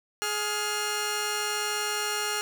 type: tone pair together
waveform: 10% pulse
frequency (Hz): 419.4 / 1410.7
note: G#4 / F6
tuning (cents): +17 / +17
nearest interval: octave + major sixth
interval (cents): 2100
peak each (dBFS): -22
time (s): 0.22-2.41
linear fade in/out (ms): 0
effects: none

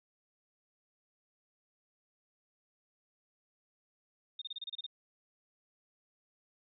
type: tone bursts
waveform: sine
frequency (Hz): 3672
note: A#7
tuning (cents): -27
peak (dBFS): -38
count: 9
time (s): 4.39-4.865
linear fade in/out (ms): 5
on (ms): 27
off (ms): 29
effects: none

